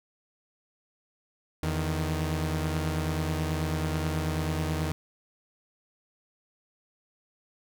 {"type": "tone pair together", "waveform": "sawtooth", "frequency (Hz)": [82.32, 155.4], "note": ["E2", "D#3"], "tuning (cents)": [-2, -2], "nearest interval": "major seventh", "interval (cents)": 1100, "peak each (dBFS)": -26, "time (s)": [1.63, 4.92], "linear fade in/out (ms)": 0, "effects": []}